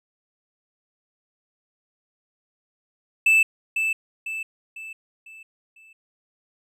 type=tone with echo; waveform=triangle; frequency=2637 Hz; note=E7; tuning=in tune; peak=-12 dBFS; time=3.26-3.43 s; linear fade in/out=5 ms; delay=500 ms; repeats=5; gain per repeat=-7 dB; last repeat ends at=5.93 s; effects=none